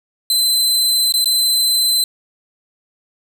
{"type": "tone with dropouts", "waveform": "sawtooth", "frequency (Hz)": 4057, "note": "B7", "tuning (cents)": 46, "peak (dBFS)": -10, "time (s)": [0.3, 2.04], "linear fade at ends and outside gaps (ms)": 2, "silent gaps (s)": [[1.123, 1.139], [1.244, 1.257]], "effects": []}